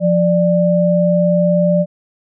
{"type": "tone pair together", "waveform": "sine", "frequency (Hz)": [175.53, 592], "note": ["F3", "D5"], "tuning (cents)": [9, 14], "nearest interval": "octave + major sixth", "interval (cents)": 2105, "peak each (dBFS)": -13, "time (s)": [0, 1.86], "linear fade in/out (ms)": 50, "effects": []}